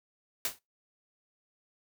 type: noise with exponential decay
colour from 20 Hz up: white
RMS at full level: -27 dBFS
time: 0.45-0.59 s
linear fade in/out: 2 ms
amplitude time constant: 29 ms
effects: noise-tail reverb RT60 0.2 s tail -21 dB re dry